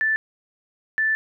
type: tone pair in turn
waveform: sine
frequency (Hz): 1760 / 1760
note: A6 / A6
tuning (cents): 0 / 0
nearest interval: unison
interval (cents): 0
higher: neither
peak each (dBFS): -18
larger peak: neither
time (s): 0.01-0.16 / 0.98-1.15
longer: second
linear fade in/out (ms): 0
effects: none